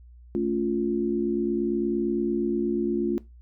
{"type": "chord", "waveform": "sine", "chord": "A augmented", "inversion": "none", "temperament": "equal with one note detuned", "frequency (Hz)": [220, 280.6, 349.2], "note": ["A3", "C#4", "E#4"], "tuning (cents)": [0, 21, 0], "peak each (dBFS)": [-28, -29, -25], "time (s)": [0.35, 3.18], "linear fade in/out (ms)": 0, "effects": ["noise-tail reverb RT60 0.2 s tail -18 dB re dry", "added 60 Hz sine -46 dBFS peak until 3.41 s"]}